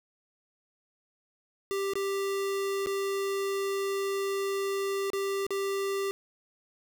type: tone with dropouts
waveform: square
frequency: 393.5 Hz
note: G4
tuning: 7 cents sharp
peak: -29 dBFS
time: 1.71-6.11 s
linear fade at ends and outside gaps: 0 ms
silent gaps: 1.935-1.955 / 2.861-2.87 / 5.102-5.133 / 5.466-5.506 s
effects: none